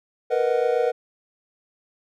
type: chord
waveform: triangle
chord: B major seventh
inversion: third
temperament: equal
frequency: 466.2 / 493.9 / 622.3 / 740 Hz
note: A#4 / B4 / D#5 / F#5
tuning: 0 / 0 / 0 / 0 cents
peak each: -21 / -20 / -26 / -26 dBFS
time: 0.3-0.92 s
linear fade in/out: 20 ms
effects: none